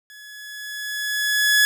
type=tone with level ramp; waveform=sawtooth; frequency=1696 Hz; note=G#6; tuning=36 cents sharp; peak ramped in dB=-38 to -9 dBFS; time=0.1-1.65 s; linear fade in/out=0 ms; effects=none